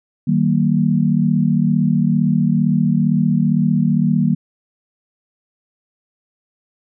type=chord; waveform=sine; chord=Eb major; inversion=none; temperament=equal with one note detuned; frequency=155.56 / 190.97 / 233.1 Hz; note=Eb3 / G3 / Bb3; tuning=0 / -45 / 0 cents; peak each=-17 dBFS; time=0.27-4.35 s; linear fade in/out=10 ms; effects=none